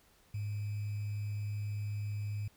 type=tone with sample-and-hold; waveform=sine; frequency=103.8 Hz; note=G#2; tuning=in tune; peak=-34 dBFS; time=0.34-2.48 s; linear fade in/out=5 ms; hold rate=2450 Hz; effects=pink hiss -66 dBFS RMS until 2.56 s